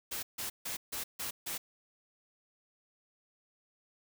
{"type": "noise bursts", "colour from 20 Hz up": "white", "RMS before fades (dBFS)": -38, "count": 6, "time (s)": [0.11, 1.58], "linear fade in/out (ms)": 10, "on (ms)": 120, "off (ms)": 150, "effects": []}